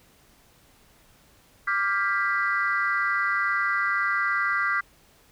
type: chord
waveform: sine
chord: G dominant seventh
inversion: second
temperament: equal with one note detuned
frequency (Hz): 1174.7 / 1396.9 / 1595.4 / 1975.5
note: D6 / F6 / G6 / B6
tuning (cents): 0 / 0 / +30 / 0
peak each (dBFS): -27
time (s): 1.67-4.81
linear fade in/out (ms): 10
effects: tanh soft clip ceiling -13 dBFS + pink hiss -58 dBFS RMS until 5.31 s